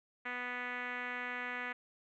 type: tone with low-pass filter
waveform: 5% pulse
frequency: 246.9 Hz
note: B3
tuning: in tune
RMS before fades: -40 dBFS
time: 0.25-1.73 s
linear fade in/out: 10 ms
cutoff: 2000 Hz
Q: 2.9
effects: none